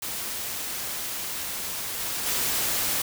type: noise with level steps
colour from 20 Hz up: white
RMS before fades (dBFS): -32 / -30 / -26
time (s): 0.02-3.02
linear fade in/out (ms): 5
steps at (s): 1.99 / 2.26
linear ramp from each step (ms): 5
effects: none